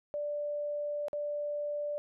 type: tone with dropouts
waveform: sine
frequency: 587.3 Hz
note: D5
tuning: in tune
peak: -32 dBFS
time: 0.14-1.98 s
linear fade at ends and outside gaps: 0 ms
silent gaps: 1.083-1.131 s
effects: none